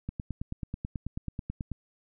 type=click train; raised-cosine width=5 ms; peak=-21 dBFS; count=16; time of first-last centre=0.09-1.717 s; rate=9.22 Hz; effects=none